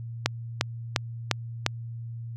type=click train; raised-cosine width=0.2 ms; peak=-3 dBFS; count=5; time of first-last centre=0.26-1.664 s; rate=2.85 Hz; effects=added 116 Hz sine -34 dBFS peak until 2.36 s